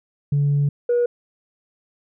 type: tone pair in turn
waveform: sine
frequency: 143.3 / 482 Hz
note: D3 / B4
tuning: -42 / -42 cents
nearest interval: octave + major sixth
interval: 2100 cents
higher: second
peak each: -14 dBFS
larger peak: neither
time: 0.32-0.69 / 0.89-1.06 s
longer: first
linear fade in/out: 5 ms
effects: tanh soft clip ceiling -13 dBFS